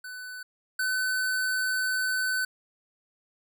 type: tone pair in turn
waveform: square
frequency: 1500 / 1513.1 Hz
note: F#6 / F#6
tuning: +23 / +38 cents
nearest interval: unison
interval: 15 cents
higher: second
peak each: -38 / -26 dBFS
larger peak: second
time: 0.04-0.43 / 0.79-2.45 s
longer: second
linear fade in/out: 5 ms
effects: none